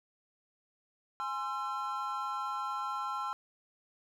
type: chord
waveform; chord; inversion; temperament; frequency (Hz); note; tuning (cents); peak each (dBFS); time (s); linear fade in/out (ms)
triangle; Ab augmented; none; equal with one note detuned; 830.6 / 1046.5 / 1347.8; Ab5 / C6 / E6; 0 / 0 / +38; -38 / -36 / -35; 1.2-3.33; 0
effects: none

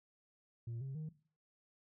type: tone with pitch steps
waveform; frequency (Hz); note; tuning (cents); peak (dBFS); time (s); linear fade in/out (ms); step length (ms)
sine; 116.54 / 134.64 / 155.56; A#2 / C3 / D#3; 0 / +50 / 0; -38; 0.67-1.09; 5; 140
effects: noise-tail reverb RT60 0.4 s tail -17 dB re dry + tanh soft clip ceiling -39 dBFS

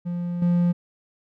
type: tone with level steps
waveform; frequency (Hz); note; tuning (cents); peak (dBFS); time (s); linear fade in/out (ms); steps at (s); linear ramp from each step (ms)
triangle; 174.61; F3; 0; -23 / -15; 0.05-0.73; 20; 0.42; 2
effects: none

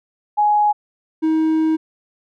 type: tone pair in turn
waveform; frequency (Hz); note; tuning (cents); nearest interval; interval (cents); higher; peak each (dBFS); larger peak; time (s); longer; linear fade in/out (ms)
sine / triangle; 836 / 317; G#5 / D#4; +11 / +32; octave + perfect fourth; 1679; first; -12; neither; 0.37-0.73 / 1.22-1.77; second; 20
effects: none

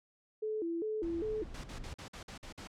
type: tone with vibrato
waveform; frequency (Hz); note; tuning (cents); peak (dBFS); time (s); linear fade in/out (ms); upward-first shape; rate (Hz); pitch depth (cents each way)
sine; 380.6; F#4; +49; -33; 0.42-1.44; 10; square; 2.5; 220
type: noise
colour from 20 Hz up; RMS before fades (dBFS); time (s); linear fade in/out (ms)
brown; -46; 1.03-1.94; 0
type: noise bursts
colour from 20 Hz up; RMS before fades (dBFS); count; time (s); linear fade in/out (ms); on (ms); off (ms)
pink; -47; 8; 1.54-2.674; 5; 98; 50
effects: low-pass 7000 Hz 12 dB/octave

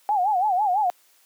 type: tone with vibrato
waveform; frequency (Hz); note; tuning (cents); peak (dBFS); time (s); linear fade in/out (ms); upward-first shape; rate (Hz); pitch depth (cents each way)
sine; 784; G5; 0; -18; 0.09-0.9; 0; sine; 6; 170
effects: white hiss -59 dBFS RMS until 1.25 s + high-pass 400 Hz 12 dB/octave

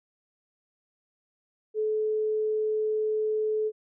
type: tone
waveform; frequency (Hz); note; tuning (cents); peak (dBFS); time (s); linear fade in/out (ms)
sine; 431.2; A4; -35; -24; 1.74-3.72; 50
effects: none

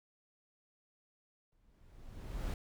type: noise with exponential growth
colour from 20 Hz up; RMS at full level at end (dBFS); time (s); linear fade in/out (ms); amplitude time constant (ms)
brown; -33; 1.52-2.54; 2; 220
effects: none

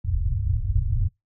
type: low-pass noise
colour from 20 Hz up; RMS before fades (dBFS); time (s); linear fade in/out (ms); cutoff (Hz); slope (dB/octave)
white; -23; 0.04-1.09; 10; 110; 48
effects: noise-tail reverb RT60 0.2 s tail -26 dB re dry

